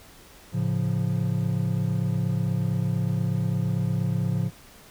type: chord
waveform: triangle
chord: A augmented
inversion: none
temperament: equal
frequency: 110 / 138.59 / 174.61 Hz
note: A2 / C#3 / E#3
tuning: 0 / 0 / 0 cents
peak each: -25 dBFS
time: 0.52-4.51 s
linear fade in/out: 50 ms
effects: pink hiss -50 dBFS RMS until 4.9 s